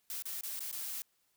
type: noise with dropouts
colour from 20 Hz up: blue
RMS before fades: -40 dBFS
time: 0.1-1.02 s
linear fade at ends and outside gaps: 1 ms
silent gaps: 0.223-0.255 / 0.41-0.434 / 0.593-0.605 / 0.714-0.727 s
effects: white hiss -75 dBFS RMS until 1.36 s